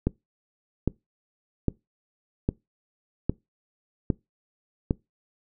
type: click train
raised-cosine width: 3 ms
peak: -9 dBFS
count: 7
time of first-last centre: 0.07-4.909 s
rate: 1.24 Hz
effects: noise-tail reverb RT60 0.2 s tail -23 dB re dry